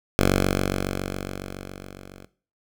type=tone with level ramp; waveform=5% pulse; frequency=47.21 Hz; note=F#1; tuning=36 cents sharp; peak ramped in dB=-5 to -32 dBFS; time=0.19-2.25 s; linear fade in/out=0 ms; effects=noise-tail reverb RT60 0.4 s tail -18 dB re dry